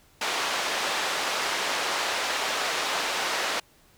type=band-pass noise; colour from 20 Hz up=pink; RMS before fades=-28 dBFS; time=0.21-3.6 s; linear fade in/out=5 ms; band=640 to 5500 Hz; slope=12 dB/octave; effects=pink hiss -59 dBFS RMS until 3.97 s